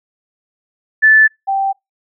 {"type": "tone pair in turn", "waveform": "sine", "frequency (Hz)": [1749, 781.3], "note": ["A6", "G5"], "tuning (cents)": [-11, -6], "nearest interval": "octave + major second", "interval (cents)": 1395, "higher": "first", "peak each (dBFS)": [-5, -13], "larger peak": "first", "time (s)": [[1.02, 1.28], [1.47, 1.73]], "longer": "neither", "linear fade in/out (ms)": 20, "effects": ["noise-tail reverb RT60 0.2 s tail -26 dB re dry"]}